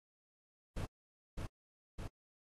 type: noise with echo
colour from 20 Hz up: brown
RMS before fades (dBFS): -39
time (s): 0.76-0.86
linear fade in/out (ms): 10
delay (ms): 610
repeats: 2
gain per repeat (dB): -2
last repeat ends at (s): 2.08
effects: AAC 32 kbps